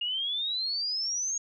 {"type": "exponential sweep", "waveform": "sine", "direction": "up", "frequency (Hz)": [2827, 6645], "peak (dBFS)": -28, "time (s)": [0.01, 1.38], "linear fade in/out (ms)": 5, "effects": []}